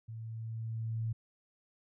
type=tone with level ramp; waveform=sine; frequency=112.6 Hz; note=A2; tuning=40 cents sharp; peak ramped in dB=-41 to -31 dBFS; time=0.08-1.13 s; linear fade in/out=10 ms; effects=none